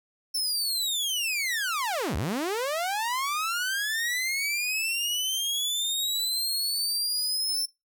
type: linear two-way sweep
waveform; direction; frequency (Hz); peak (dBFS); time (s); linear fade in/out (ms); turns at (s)
sawtooth; down then up; 5360 to 60.5 to 5360; -23; 0.34-7.66; 10; 2.16
effects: noise-tail reverb RT60 0.2 s tail -21 dB re dry